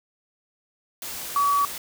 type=tone in noise; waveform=sine; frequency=1138 Hz; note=C#6; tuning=45 cents sharp; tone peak=-18 dBFS; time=1.36-1.65 s; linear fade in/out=2 ms; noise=white; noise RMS=-34 dBFS; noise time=1.02-1.78 s; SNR=+13 dB; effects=none